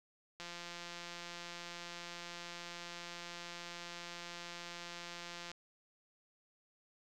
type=click train; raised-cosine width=0.2 ms; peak=-29 dBFS; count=886; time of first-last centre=0.4-5.516 s; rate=173 Hz; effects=none